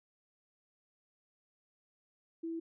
sine tone, 329.6 Hz, E4, in tune, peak -36 dBFS, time 2.43-2.6 s, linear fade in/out 10 ms, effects none

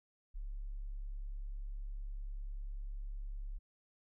sine tone, 34.8 Hz, C#1, 8 cents sharp, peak -39 dBFS, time 0.34-3.59 s, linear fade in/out 20 ms, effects none

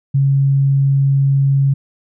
sine tone, 137.7 Hz, C#3, 11 cents flat, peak -10 dBFS, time 0.14-1.74 s, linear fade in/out 10 ms, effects none

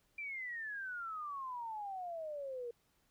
sine exponential sweep, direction down, 2380 to 466.2 Hz, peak -40 dBFS, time 0.18-2.71 s, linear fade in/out 5 ms, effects pink hiss -75 dBFS RMS until 3.1 s

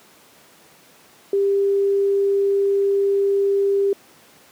sine tone, 397.1 Hz, G4, 22 cents sharp, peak -15 dBFS, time 1.33-3.93 s, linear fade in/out 2 ms, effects pink hiss -50 dBFS RMS until 4.51 s + high-pass 200 Hz 12 dB/octave

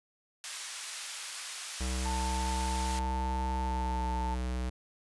white band-pass noise, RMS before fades -41 dBFS, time 0.44-2.99 s, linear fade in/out 0 ms, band 1100 to 9400 Hz, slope 12 dB/octave
square tone with pitch glide, 64.3 to 62.51 Hz, C2 to B1, -30 to +22 cents, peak -32 dBFS, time 1.8-4.7 s, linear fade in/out 10 ms, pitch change -48 cents, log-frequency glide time 3.59-4.09 s
sine tone, 889 Hz, A5, 18 cents sharp, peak -34 dBFS, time 2.05-4.35 s, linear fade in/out 10 ms
effects resampled to 24000 Hz

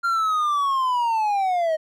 triangle linear sweep, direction down, 1395 to 619 Hz, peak -17 dBFS, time 0.03-1.77 s, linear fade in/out 20 ms, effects none

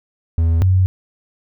triangle / sine tone pair in turn, 82.41 / 93.26 Hz, E2 / F#2, 0 / +14 cents, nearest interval major second, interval 214 cents, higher second, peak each -10 dBFS, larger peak neither, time 0.38-0.62 / 0.62-0.86 s, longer neither, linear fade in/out 0 ms, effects none

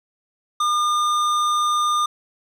triangle tone with hard clipping, 1209 Hz, D6, 50 cents sharp, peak -19 dBFS, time 0.6-2.06 s, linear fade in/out 5 ms, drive 16 dB, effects none

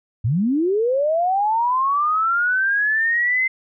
sine linear sweep, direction up, 97.7 to 2078 Hz, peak -16 dBFS, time 0.24-3.48 s, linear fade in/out 10 ms, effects none

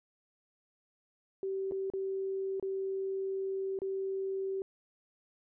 sine tone with dropouts, 385.8 Hz, G4, 28 cents flat, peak -32 dBFS, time 1.43-4.62 s, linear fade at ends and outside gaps 1 ms, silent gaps 1.712-1.72 / 1.901-1.936 / 2.598-2.626 / 3.789-3.818 s, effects none

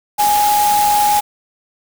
sine tone in noise, 830 Hz, G#5, 1 cent flat, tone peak -11 dBFS, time 0.18-1.21 s, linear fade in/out 20 ms, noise white, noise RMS -21 dBFS, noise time 0.18-1.21 s, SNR +7 dB, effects none

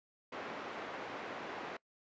pink band-pass noise, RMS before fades -44 dBFS, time 0.32-1.77 s, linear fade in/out 5 ms, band 350 to 2000 Hz, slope 12 dB/octave, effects noise-tail reverb RT60 0.1 s tail -23 dB re dry + resampled to 16000 Hz

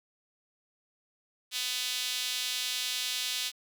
sawtooth tone with high-pass filter, 250 Hz, B3, 21 cents sharp, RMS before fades -33 dBFS, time 1.51-3.52 s, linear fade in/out 50 ms, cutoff 3500 Hz, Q 1.9, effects none

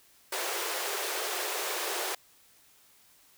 pink high-pass noise, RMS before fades -33 dBFS, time 0.32-2.15 s, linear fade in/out 5 ms, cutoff 350 Hz, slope 96 dB/octave, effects white hiss -61 dBFS RMS until 3.37 s

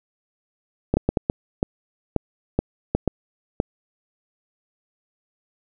clicks, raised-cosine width 2 ms, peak -5 dBFS, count 11, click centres 0.94 / 0.97 / 1.09 / 1.172 / 1.299 / 1.629 / 2.163 / 2.59 / 2.95 / 3.077 / 3.601 s, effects none

